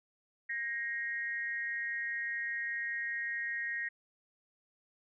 sine tone with amplitude modulation, 1878 Hz, A#6, 12 cents sharp, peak -30 dBFS, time 0.49-3.89 s, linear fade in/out 10 ms, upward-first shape sine, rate 245 Hz, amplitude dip 80%, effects none

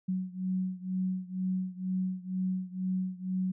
sine beating tone pair, 185 / 187.1 Hz, F#3 / F#3, 0 / +20 cents, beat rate 2.1 Hz, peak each -32 / -34 dBFS, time 0.08-3.52 s, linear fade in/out 10 ms, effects none

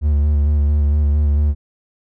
triangle tone with vibrato, 73.42 Hz, D2, in tune, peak -10 dBFS, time 0.01-1.55 s, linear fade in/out 50 ms, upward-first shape square, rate 4.4 Hz, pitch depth 26 cents each way, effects none

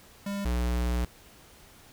square tone pair in turn, 200.3 / 60.4 Hz, G3 / B1, +38 / -38 cents, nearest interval octave + major sixth, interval 2076 cents, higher first, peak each -31 / -26 dBFS, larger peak second, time 0.26-0.45 / 0.45-1.05 s, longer second, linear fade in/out 5 ms, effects pink hiss -54 dBFS RMS until 1.92 s

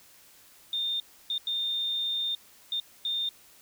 sine tone bursts at uneven times, 3628 Hz, A#7, 48 cents flat, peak -27 dBFS, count 5, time 0.73-1 / 1.3-1.38 / 1.47-2.35 / 2.72-2.8 / 3.05-3.29 s, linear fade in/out 2 ms, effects white hiss -56 dBFS RMS until 3.61 s

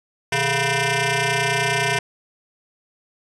10% pulse ring-modulated tone, 281.1 Hz, C#4, 24 cents sharp, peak -7 dBFS, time 0.32-1.99 s, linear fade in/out 5 ms, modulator 1250 Hz, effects resampled to 24000 Hz

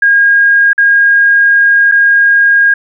sine tone with dropouts, 1627 Hz, G#6, 36 cents flat, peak -4 dBFS, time 0.02-2.74 s, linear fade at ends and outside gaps 5 ms, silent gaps 0.732-0.779 / 1.915-1.92 s, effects none

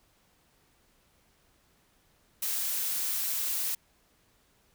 blue noise, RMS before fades -31 dBFS, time 2.42-3.75 s, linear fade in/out 5 ms, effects pink hiss -67 dBFS RMS until 4.74 s

